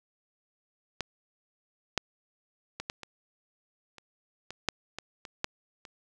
clicks, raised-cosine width 0.2 ms, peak -14 / -8 / -18 / -16 / -24 / -30 / -22 / -8 / -19 / -24 / -11 / -28 dBFS, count 12, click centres 1.007 / 1.977 / 2.8 / 2.899 / 3.033 / 3.983 / 4.506 / 4.687 / 4.986 / 5.252 / 5.444 / 5.852 s, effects none

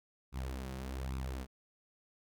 sawtooth tone with flanger, 65.41 Hz, C2, in tune, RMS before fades -40 dBFS, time 0.32-1.47 s, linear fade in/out 50 ms, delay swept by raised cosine 0.79 to 5.59 ms, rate 1.2 Hz, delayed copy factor +0.65, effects none

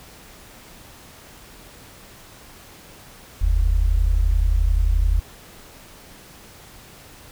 sine tone pair together, 42.78 / 74.3 Hz, F1 / D2, -35 / +21 cents, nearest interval minor seventh, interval 956 cents, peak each -16 / -21 dBFS, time 3.41-5.2 s, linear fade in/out 10 ms, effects pink hiss -45 dBFS RMS until 7.31 s

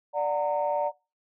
sine chord, D augmented, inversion none, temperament just, 587.3 / 734.2 / 917.7 Hz, D5 / F#5 / A#5, 0 / -14 / -27 cents, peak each -26 / -30 / -28 dBFS, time 0.13-0.92 s, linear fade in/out 50 ms, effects noise-tail reverb RT60 0.3 s tail -24 dB re dry + tanh soft clip ceiling -16 dBFS

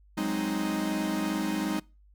45% pulse chord, Ab dominant seventh, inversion third, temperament equal, 185 / 207.7 / 261.6 / 311.1 Hz, Gb3 / Ab3 / C4 / Eb4, 0 / 0 / 0 / 0 cents, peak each -35 / -32 / -36 / -31 dBFS, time 0.17-1.8 s, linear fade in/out 10 ms, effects noise-tail reverb RT60 0.3 s tail -24 dB re dry + added 50 Hz sine -55 dBFS peak until 2.14 s

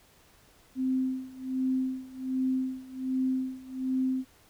sine tone with tremolo, 260 Hz, C4, 11 cents flat, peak -24 dBFS, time 0.75-4.25 s, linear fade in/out 50 ms, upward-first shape sine, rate 1.3 Hz, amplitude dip 90%, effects pink hiss -60 dBFS RMS until 4.49 s

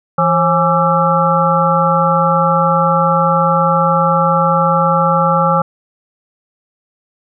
harmonic tone with a mistuned harmonic, 167.2 Hz, E3, 25 cents sharp, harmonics 1 / 3 / 5 / 7 / 8, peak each -16 / -16 / -16 / -16 / -16 dBFS, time 0.18-5.62 s, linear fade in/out 5 ms, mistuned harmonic 3, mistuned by +120 cents, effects none

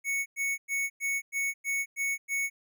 square tone bursts, 2217 Hz, C#7, in tune, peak -28 dBFS, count 8, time 0.04-2.5 s, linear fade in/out 50 ms, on 220 ms, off 100 ms, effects none

